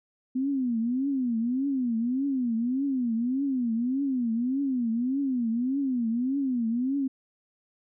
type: tone with vibrato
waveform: sine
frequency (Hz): 251.2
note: B3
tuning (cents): +30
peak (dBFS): -24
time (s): 0.35-7.08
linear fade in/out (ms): 10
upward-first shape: triangle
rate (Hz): 1.7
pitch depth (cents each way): 220
effects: none